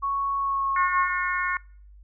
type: tone with pitch glide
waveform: sine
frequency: 1108.7 to 1088.4 Hz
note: C#6 to C#6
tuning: 0 to -32 cents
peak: -23 dBFS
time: 0.02-1.1 s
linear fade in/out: 20 ms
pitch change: -32 cents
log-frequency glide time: 0.37-0.78 s
type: harmonic tone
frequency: 360.9 Hz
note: F#4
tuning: 43 cents flat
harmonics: 3 / 4 / 5 / 6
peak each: -28 / -29 / -30 / -31 dBFS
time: 0.76-1.57 s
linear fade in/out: 2 ms
effects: noise-tail reverb RT60 0.5 s tail -24 dB re dry + added 50 Hz sine -46 dBFS peak until 2.03 s